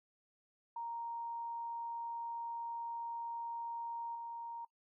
sine tone with level steps, 932.3 Hz, A#5, in tune, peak -39 / -42 dBFS, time 0.76-4.65 s, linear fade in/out 5 ms, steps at 4.15 s, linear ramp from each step 2 ms, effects noise-tail reverb RT60 0.1 s tail -21 dB re dry

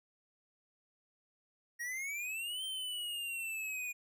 square exponential two-way sweep, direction up then down, 1870 to 3136 to 2445 Hz, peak -38 dBFS, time 1.79-3.93 s, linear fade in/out 20 ms, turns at 2.64 s, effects none

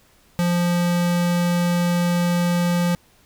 square tone, 174.61 Hz, F3, in tune, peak -18 dBFS, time 0.39-2.95 s, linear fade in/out 0 ms, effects pink hiss -56 dBFS RMS until 3.25 s

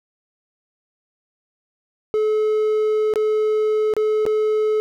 triangle tone with dropouts, 430 Hz, A4, 40 cents flat, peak -14 dBFS, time 2.14-4.8 s, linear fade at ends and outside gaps 0 ms, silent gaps 3.138-3.158 / 3.938-3.966 / 4.254-4.264 s, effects none

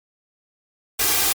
white noise with comb filter, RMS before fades -19 dBFS, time 0.99-1.33 s, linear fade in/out 10 ms, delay 2.5 ms, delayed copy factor +0.6, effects MP3 96 kbps

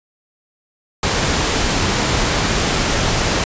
pink noise, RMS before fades -17 dBFS, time 1.03-3.44 s, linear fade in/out 2 ms, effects resampled to 16000 Hz

